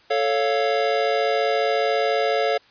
square chord, A augmented, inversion none, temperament equal, 440 / 554.4 / 698.5 Hz, A4 / C#5 / E#5, 0 / 0 / 0 cents, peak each -24 dBFS, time 0.1-2.58 s, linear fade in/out 10 ms, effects white hiss -54 dBFS RMS until 2.7 s + resampled to 11025 Hz

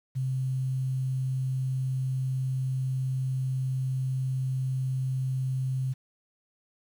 sine tone with quantisation, 130.81 Hz, C3, in tune, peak -26 dBFS, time 0.15-5.94 s, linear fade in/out 20 ms, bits 9, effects none

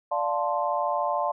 sine chord, D minor seventh, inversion none, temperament equal with one note detuned, 587.3 / 700.5 / 880 / 1046.5 Hz, D5 / F5 / A5 / C6, 0 / +5 / 0 / 0 cents, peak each -29 dBFS, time 0.11-1.32 s, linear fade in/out 10 ms, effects none

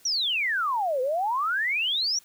sine exponential two-way sweep, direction down then up, 5920 to 493.9 to 5920 Hz, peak -23 dBFS, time 0.05-2.19 s, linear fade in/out 5 ms, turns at 1.01 s, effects white hiss -57 dBFS RMS until 2.24 s

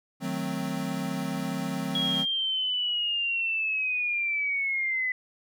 square chord, D# diminished seventh, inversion none, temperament equal, 155.56 / 185 / 220 / 261.6 Hz, D#3 / F#3 / A3 / C4, 0 / 0 / 0 / 0 cents, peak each -37 / -34 / -37 / -34 dBFS, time 0.2-2.26 s, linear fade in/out 50 ms
sine linear sweep, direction down, 3322 to 2000 Hz, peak -25 dBFS, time 1.95-5.12 s, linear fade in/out 2 ms
effects none

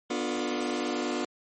sawtooth chord, B half-diminished seventh, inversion none, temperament just, 246.9 / 296.3 / 355.6 / 444.5 Hz, B3 / D4 / F4 / A4, 0 / +15 / +31 / +18 cents, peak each -29 / -29 / -29 / -34 dBFS, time 0.1-1.25 s, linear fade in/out 5 ms, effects MP3 32 kbps

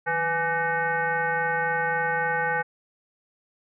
sine tone with frequency modulation, 1174.7 Hz, D6, in tune, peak -22 dBFS, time 0.06-2.63 s, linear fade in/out 20 ms, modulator 339 Hz, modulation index 2.1, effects none

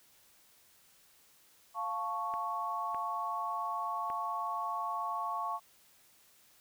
sine chord, F augmented, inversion none, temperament equal, 698.5 / 880 / 1108.7 Hz, F5 / A5 / C#6, 0 / 0 / 0 cents, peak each -40 / -39 / -35 dBFS, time 1.74-5.6 s, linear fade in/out 50 ms
clicks, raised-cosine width 0.5 ms, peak -31 dBFS, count 3, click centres 2.339 / 2.946 / 4.101 s
effects white hiss -64 dBFS RMS until 6.6 s

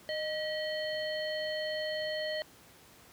harmonic tone with a mistuned harmonic, 617 Hz, D#5, 15 cents flat, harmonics 1 / 3 / 5 / 7, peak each -34 / -39 / -42 / -42 dBFS, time 0.09-2.42 s, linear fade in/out 0 ms, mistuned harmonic 3, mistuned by +62 cents, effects pink hiss -57 dBFS RMS until 3.12 s + high-pass 80 Hz 12 dB/octave

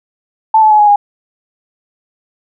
sine tone with pitch steps, 880 / 864.4 / 849 / 834 / 819.2 Hz, A5 / A5 / G#5 / G#5 / G#5, 0 / -31 / +38 / +7 / -24 cents, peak -4 dBFS, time 0.54-0.96 s, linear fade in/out 5 ms, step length 84 ms, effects none

